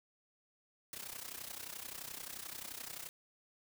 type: noise with amplitude modulation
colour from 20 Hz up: white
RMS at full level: -43 dBFS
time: 0.93-3.09 s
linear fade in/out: 0 ms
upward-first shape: sine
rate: 31.5 Hz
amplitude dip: 80%
effects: none